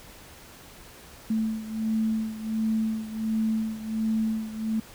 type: beating tone pair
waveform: sine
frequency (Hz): 220 / 221.4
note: A3 / A3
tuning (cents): 0 / +11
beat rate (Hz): 1.4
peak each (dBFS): -26 / -30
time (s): 1.3-4.8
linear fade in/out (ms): 5
effects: pink hiss -48 dBFS RMS until 4.94 s